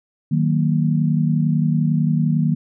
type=chord; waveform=sine; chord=D# minor; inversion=none; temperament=just; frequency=155.56 / 186.68 / 233.3 Hz; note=D#3 / F#3 / A#3; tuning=0 / +16 / +2 cents; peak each=-17 / -22 / -21 dBFS; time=0.31-2.55 s; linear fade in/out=10 ms; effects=none